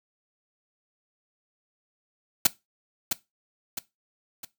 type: noise with echo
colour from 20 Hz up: white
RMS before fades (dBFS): -17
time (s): 2.45-2.47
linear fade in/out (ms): 5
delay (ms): 660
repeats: 3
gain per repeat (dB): -7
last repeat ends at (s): 4.45
effects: noise-tail reverb RT60 0.2 s tail -18 dB re dry